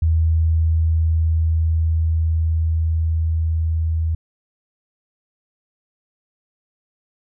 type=tone with level ramp; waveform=sine; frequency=80.8 Hz; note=E2; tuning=34 cents flat; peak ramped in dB=-13 to -17 dBFS; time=0.02-4.15 s; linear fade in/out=5 ms; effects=none